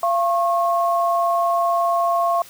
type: tone pair together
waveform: sine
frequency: 686.1 / 1088 Hz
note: F5 / C#6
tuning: -31 / -33 cents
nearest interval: minor sixth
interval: 798 cents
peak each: -18 / -20 dBFS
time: 0.03-2.42 s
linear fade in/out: 2 ms
effects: white hiss -44 dBFS RMS until 2.49 s